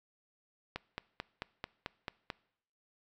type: click train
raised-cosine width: 0.3 ms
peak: -21 dBFS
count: 8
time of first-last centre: 0.76-2.302 s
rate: 4.54 Hz
effects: noise-tail reverb RT60 0.7 s tail -22 dB re dry